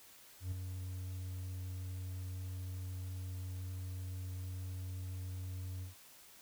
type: tone with ADSR envelope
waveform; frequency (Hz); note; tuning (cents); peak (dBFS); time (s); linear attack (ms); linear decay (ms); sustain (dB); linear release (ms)
triangle; 92; F#2; -9; -32; 0.4-5.95; 120; 4; -6; 130
effects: white hiss -59 dBFS RMS until 6.41 s